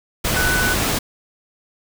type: tone in noise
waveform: sine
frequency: 1493 Hz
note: F#6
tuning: 15 cents sharp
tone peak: -19 dBFS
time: 0.36-0.74 s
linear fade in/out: 10 ms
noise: pink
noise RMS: -20 dBFS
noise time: 0.24-0.99 s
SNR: -2 dB
effects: none